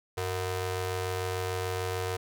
sawtooth ring-modulated tone, 277.2 Hz, C#4, in tune, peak -23 dBFS, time 0.17-2.17 s, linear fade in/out 10 ms, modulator 182 Hz, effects none

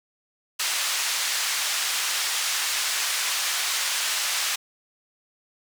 white band-pass noise, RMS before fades -26 dBFS, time 0.59-4.56 s, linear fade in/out 10 ms, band 1100 to 7100 Hz, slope 12 dB/octave, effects none

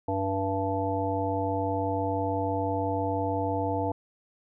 harmonic tone, 97 Hz, G2, 18 cents flat, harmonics 1 / 3 / 5 / 7 / 9, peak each -32 / -32 / -32 / -32 / -32 dBFS, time 0.08-3.92 s, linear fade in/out 5 ms, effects none

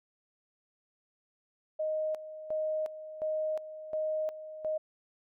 sine tone with tremolo, 622.3 Hz, D#5, in tune, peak -29 dBFS, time 1.79-4.78 s, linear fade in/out 10 ms, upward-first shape square, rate 1.4 Hz, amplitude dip 75%, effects none

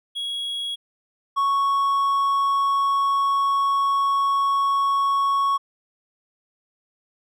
triangle tone pair in turn, 3322 / 1108.6 Hz, G#7 / C#6, 0 / 0 cents, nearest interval octave + perfect fifth, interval 1900 cents, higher first, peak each -24 / -16 dBFS, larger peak second, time 0.15-0.76 / 1.36-5.58 s, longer second, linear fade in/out 20 ms, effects none

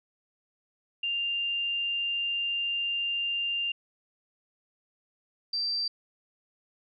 sine tone pair in turn, 2794 / 4688 Hz, F7 / D8, 0 / -4 cents, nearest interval major sixth, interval 896 cents, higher second, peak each -27 dBFS, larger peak neither, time 1.03-3.72 / 5.53-5.88 s, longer first, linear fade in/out 5 ms, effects none

